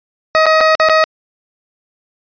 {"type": "tone with dropouts", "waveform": "20% pulse", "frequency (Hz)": 632, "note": "D#5", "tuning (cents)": 27, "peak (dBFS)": -3, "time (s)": [0.35, 1.04], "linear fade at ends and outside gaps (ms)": 0, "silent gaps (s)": [[0.457, 0.465], [0.606, 0.61], [0.752, 0.799], [0.888, 0.896]], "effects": ["resampled to 11025 Hz"]}